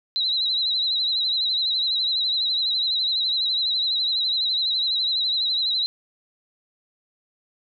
sine tone with vibrato, 3952 Hz, B7, in tune, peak -20 dBFS, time 0.16-5.86 s, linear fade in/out 0 ms, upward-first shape sine, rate 12 Hz, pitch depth 71 cents each way, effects none

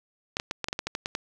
clicks, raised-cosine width 0.2 ms, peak -12 dBFS, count 11, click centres 0.369 / 0.399 / 0.511 / 0.643 / 0.685 / 0.729 / 0.791 / 0.87 / 0.951 / 1.059 / 1.151 s, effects none

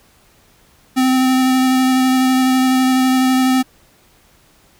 square tone with vibrato, 258.7 Hz, C4, 19 cents flat, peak -12 dBFS, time 0.96-3.63 s, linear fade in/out 20 ms, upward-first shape sine, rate 12 Hz, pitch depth 12 cents each way, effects pink hiss -52 dBFS RMS until 4.79 s

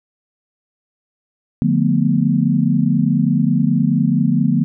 sine chord, B half-diminished seventh, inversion first, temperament just, 148.16 / 177.8 / 222.2 / 246.9 Hz, D3 / F3 / A3 / B3, +16 / +31 / +17 / 0 cents, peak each -18 dBFS, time 1.62-4.64 s, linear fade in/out 0 ms, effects none

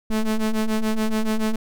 square ring-modulated tone, 108.5 Hz, A2, 24 cents flat, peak -17 dBFS, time 0.1-1.56 s, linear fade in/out 5 ms, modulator 112 Hz, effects none

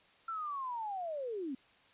sine linear sweep, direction down, 1362 to 246.9 Hz, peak -36 dBFS, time 0.28-1.55 s, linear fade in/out 5 ms, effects white hiss -64 dBFS RMS until 1.93 s + resampled to 8000 Hz

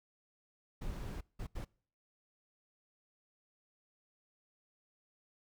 brown noise bursts at uneven times, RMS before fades -41 dBFS, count 3, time 0.81-1.21 / 1.39-1.47 / 1.55-1.65 s, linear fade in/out 10 ms, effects noise-tail reverb RT60 0.5 s tail -25 dB re dry

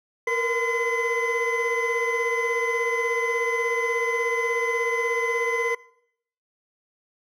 triangle tone cluster, 463.6 / 480.1 / 1021 / 2033 Hz, A#4 / B4 / C6 / B6, -10 / -49 / -43 / +50 cents, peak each -24 / -29 / -27 / -23 dBFS, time 0.27-5.75 s, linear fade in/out 5 ms, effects noise-tail reverb RT60 0.7 s tail -22 dB re dry + tanh soft clip ceiling -12 dBFS

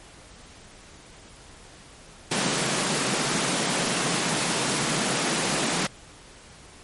pink high-pass noise, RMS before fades -25 dBFS, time 2.31-5.87 s, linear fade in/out 5 ms, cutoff 130 Hz, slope 96 dB/octave, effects pink hiss -48 dBFS RMS until 6.83 s + MP3 48 kbps

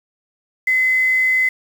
sine tone with quantisation, 2038 Hz, C7, 46 cents flat, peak -13 dBFS, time 0.67-1.49 s, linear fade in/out 5 ms, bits 6, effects none

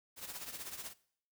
white noise with tremolo, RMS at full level -42 dBFS, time 0.16-0.94 s, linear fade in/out 50 ms, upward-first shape triangle, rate 16 Hz, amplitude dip 75%, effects noise-tail reverb RT60 0.6 s tail -20 dB re dry

